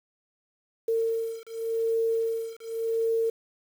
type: beating tone pair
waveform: sine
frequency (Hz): 453.5 / 454.38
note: A#4 / A#4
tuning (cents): -48 / -44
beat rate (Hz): 0.88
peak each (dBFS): -28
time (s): 0.88-3.3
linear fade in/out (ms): 5
effects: 8-bit